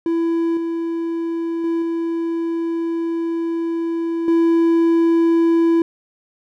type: tone with level steps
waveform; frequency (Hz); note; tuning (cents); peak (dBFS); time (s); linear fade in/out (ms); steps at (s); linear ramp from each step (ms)
triangle; 333; E4; +18; -14 / -18 / -15 / -17 / -10; 0.06-5.82; 2; 0.57 / 1.64 / 1.82 / 4.28; 2
effects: none